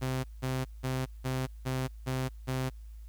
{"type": "tone bursts", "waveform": "sawtooth", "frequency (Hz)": 130, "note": "C3", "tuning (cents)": -11, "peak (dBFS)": -26, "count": 7, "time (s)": [0.01, 2.7], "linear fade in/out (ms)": 20, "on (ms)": 230, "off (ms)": 180, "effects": ["added 54 Hz sine -43 dBFS peak until 3.08 s", "white hiss -69 dBFS RMS until 3.08 s"]}